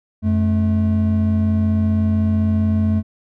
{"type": "tone pair together", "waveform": "triangle", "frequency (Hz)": [90.6, 216.1], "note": ["F#2", "A3"], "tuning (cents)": [-36, -31], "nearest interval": "octave + minor third", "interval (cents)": 1505, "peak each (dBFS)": -15, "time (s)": [0.22, 3.03], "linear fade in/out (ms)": 50, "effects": []}